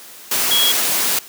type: tone in noise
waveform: sine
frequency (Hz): 3322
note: G#7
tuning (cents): 0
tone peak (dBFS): -14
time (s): 0.51-0.72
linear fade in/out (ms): 5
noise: white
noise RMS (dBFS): -18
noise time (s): 0.31-1.19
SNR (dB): +1
effects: white hiss -39 dBFS RMS until 1.28 s + high-pass 200 Hz 12 dB/octave